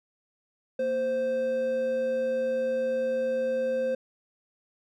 triangle tone pair together, 232.2 / 521.3 Hz, A#3 / C5, -7 / -6 cents, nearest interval octave + major second, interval 1401 cents, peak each -35 / -23 dBFS, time 0.79-3.95 s, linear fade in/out 5 ms, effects none

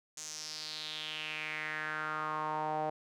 sawtooth tone with band-pass filter sweep, 154.4 Hz, D#3, 13 cents flat, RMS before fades -38 dBFS, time 0.17-2.9 s, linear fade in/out 5 ms, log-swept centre 6800 to 700 Hz, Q 4.3, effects none

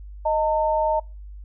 sine tone pair together, 623.5 / 900 Hz, D#5 / A5, +3 / +39 cents, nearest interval tritone, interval 636 cents, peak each -21 dBFS, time 0.25-1 s, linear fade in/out 10 ms, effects noise-tail reverb RT60 0.3 s tail -26 dB re dry + added 50 Hz sine -36 dBFS peak until 1.44 s

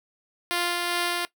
5% pulse tone with tremolo, 349.2 Hz, F4, in tune, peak -12 dBFS, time 0.51-1.25 s, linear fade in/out 0 ms, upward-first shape sine, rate 2.5 Hz, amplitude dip 25%, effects noise-tail reverb RT60 0.1 s tail -18 dB re dry

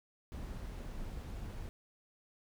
brown noise, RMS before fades -43 dBFS, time 0.32-1.69 s, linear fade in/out 0 ms, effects none

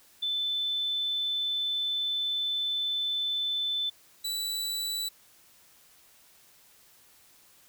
sine / sawtooth tone pair in turn, 3520 / 3951 Hz, A7 / B7, 0 / 0 cents, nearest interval major second, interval 200 cents, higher second, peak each -27 dBFS, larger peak neither, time 0.22-3.9 / 4.24-5.09 s, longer first, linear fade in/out 10 ms, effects white hiss -59 dBFS RMS until 7.68 s

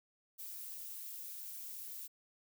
violet noise with amplitude modulation, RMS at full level -44 dBFS, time 0.38-2.08 s, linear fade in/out 20 ms, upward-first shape sine, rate 201 Hz, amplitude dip 55%, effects none

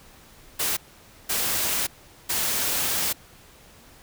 white noise bursts at uneven times, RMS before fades -25 dBFS, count 3, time 0.59-0.77 / 1.29-1.87 / 2.29-3.13 s, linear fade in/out 10 ms, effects pink hiss -51 dBFS RMS until 4.02 s

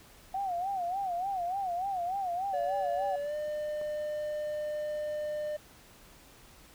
sine tone with vibrato, 742 Hz, F#5, 5 cents sharp, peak -30 dBFS, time 0.34-3.16 s, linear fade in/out 5 ms, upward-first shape sine, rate 3.4 Hz, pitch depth 130 cents each way
triangle tone with pitch glide, 574 to 601.8 Hz, D5 to D5, -40 to +42 cents, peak -30 dBFS, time 2.53-5.57 s, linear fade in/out 10 ms, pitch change +82 cents, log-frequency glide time 3.21-3.35 s
click, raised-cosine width 1 ms, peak -34 dBFS, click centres 3.814 s
effects pink hiss -56 dBFS RMS until 6.74 s

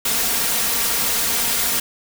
white noise with comb filter, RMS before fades -20 dBFS, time 0.05-1.8 s, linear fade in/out 5 ms, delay 4.3 ms, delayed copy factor +0.5, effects none

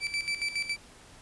30% pulse tone with tremolo, 2324 Hz, D7, 19 cents flat, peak -25 dBFS, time 0-0.77 s, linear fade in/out 50 ms, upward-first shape square, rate 7.2 Hz, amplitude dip 70%, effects pink hiss -53 dBFS RMS until 1.21 s + resampled to 24000 Hz

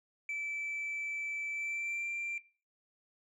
sine tone with pitch glide, 2318 to 2363 Hz, D7 to D7, -23 to +10 cents, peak -32 dBFS, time 0.29-2.38 s, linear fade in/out 2 ms, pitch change +33 cents, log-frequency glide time 1.51-2.08 s, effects noise-tail reverb RT60 0.4 s tail -21 dB re dry + tanh soft clip ceiling -33 dBFS

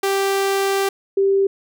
sawtooth / sine tone pair in turn, 392 / 392 Hz, G4 / G4, 0 / 0 cents, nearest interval unison, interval 0 cents, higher neither, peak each -13 dBFS, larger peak neither, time 0.03-0.89 / 1.17-1.47 s, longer first, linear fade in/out 5 ms, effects none

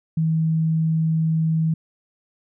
sine tone, 160.5 Hz, E3, 46 cents flat, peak -17 dBFS, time 0.17-1.74 s, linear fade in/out 5 ms, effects none

